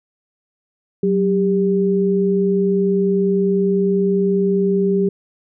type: tone pair together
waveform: sine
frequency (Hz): 187.4 / 397.6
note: F#3 / G4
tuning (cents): +22 / +25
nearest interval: octave + minor second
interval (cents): 1303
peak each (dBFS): -17 / -16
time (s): 1.03-5.09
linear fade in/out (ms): 5
effects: none